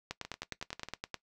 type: two click trains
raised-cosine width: 0.2 ms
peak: -19 / -24 dBFS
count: 11 / 8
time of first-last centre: 0.11-1.143 / 0.25-0.886 s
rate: 9.68 / 11 Hz
effects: noise-tail reverb RT60 0.1 s tail -18 dB re dry